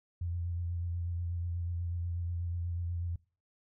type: tone with vibrato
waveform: sine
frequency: 86.3 Hz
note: F2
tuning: 20 cents flat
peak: -32 dBFS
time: 0.21-3.16 s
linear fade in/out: 5 ms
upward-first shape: sine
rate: 8.2 Hz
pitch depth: 27 cents each way
effects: noise-tail reverb RT60 0.4 s tail -24 dB re dry

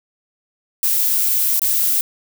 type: noise with dropouts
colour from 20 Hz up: violet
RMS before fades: -17 dBFS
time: 0.83-2.01 s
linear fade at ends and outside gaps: 1 ms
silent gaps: 1.595-1.618 s
effects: none

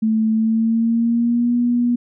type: tone with pitch glide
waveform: sine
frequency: 220 to 241.3 Hz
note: A3 to B3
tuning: 0 to -40 cents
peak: -14 dBFS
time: 0.02-1.96 s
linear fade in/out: 10 ms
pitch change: +160 cents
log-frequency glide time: 0.32-1.55 s
effects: none

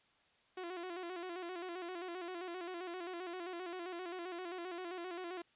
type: tone with vibrato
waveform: sawtooth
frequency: 355.5 Hz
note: F4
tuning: 31 cents sharp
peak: -38 dBFS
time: 0.57-5.42 s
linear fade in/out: 5 ms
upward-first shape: square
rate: 7.6 Hz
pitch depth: 68 cents each way
effects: white hiss -71 dBFS RMS until 5.55 s + resampled to 8000 Hz

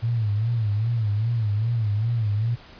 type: tone with vibrato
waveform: sine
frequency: 110.2 Hz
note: A2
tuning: 3 cents sharp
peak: -20 dBFS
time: 0.02-2.56 s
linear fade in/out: 20 ms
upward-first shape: sine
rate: 2.5 Hz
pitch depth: 130 cents each way
effects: pink hiss -47 dBFS RMS until 2.79 s + resampled to 11025 Hz

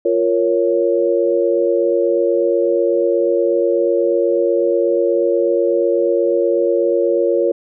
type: chord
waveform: sine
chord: Bb minor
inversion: second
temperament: equal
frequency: 349.2 / 466.2 / 554.4 Hz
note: F4 / Bb4 / Db5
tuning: 0 / 0 / 0 cents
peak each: -17 dBFS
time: 0.05-7.52 s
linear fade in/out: 5 ms
effects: none

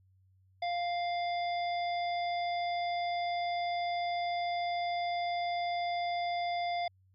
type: harmonic tone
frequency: 698.5 Hz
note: F5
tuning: in tune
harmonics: 1 / 3 / 5 / 7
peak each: -31 / -41 / -45 / -48 dBFS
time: 0.62-6.88 s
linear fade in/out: 5 ms
effects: added 94 Hz sine -63 dBFS peak until 7.14 s

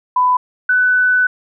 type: tone pair in turn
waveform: sine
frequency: 999 / 1496.8 Hz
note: B5 / F#6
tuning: +20 / +20 cents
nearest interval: perfect fifth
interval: 700 cents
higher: second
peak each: -10 dBFS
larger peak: neither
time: 0.16-0.37 / 0.69-1.27 s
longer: second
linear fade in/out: 5 ms
effects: none

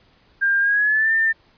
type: tone with pitch glide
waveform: sine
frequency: 1600 to 1795.9 Hz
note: G6 to A6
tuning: +35 to +35 cents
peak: -15 dBFS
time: 0.41-1.33 s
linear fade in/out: 20 ms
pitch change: +200 cents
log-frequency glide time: 0.6-1.12 s
effects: pink hiss -57 dBFS RMS until 1.57 s + resampled to 11025 Hz

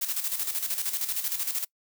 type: noise with tremolo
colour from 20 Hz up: blue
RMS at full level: -28 dBFS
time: 0.01-1.65 s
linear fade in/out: 10 ms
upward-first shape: square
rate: 13 Hz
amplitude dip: 60%
effects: noise-tail reverb RT60 0.1 s tail -25 dB re dry

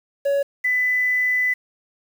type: tone pair in turn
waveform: triangle / sine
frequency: 561 / 1999.2 Hz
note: C#5 / B6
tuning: +21 / +21 cents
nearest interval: octave + minor seventh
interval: 2200 cents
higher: second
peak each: -15 / -17 dBFS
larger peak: first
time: 0.25-0.43 / 0.64-1.54 s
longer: second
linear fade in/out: 10 ms
effects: 7-bit

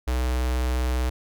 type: tone with notch filter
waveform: square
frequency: 62.6 Hz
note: B1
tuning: 24 cents sharp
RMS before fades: -24 dBFS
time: 0.07-1.1 s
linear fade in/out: 10 ms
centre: 160 Hz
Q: 1.1
effects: none

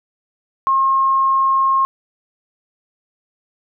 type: tone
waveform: sine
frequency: 1074 Hz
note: C6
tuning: 45 cents sharp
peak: -12 dBFS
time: 0.67-1.85 s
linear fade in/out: 0 ms
effects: none

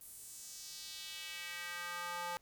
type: tone with high-pass filter sweep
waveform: square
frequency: 174.61 Hz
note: F3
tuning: in tune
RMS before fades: -45 dBFS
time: 0.01-2.37 s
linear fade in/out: 0 ms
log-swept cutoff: 11000 to 800 Hz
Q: 1.8
effects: pink hiss -71 dBFS RMS until 2.41 s

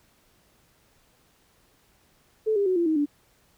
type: tone with pitch steps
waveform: sine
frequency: 435.9 / 402 / 370.8 / 342 / 315.4 / 290.9 Hz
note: A4 / G4 / F#4 / F4 / D#4 / D4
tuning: -16 / +44 / +4 / -36 / +24 / -16 cents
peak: -20 dBFS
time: 2.46-3.06 s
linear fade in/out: 20 ms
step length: 100 ms
effects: pink hiss -63 dBFS RMS until 3.57 s

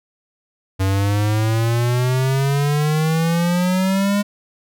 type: exponential sweep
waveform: square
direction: up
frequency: 94.7 to 205.8 Hz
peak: -16 dBFS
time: 0.79-4.23 s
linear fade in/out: 20 ms
effects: none

